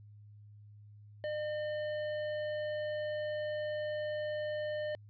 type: tone with tanh clipping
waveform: sine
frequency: 605 Hz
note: D#5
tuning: 49 cents flat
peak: -36 dBFS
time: 1.24-4.95 s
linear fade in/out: 0 ms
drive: 13 dB
effects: added 104 Hz sine -52 dBFS peak until 5.09 s + resampled to 11025 Hz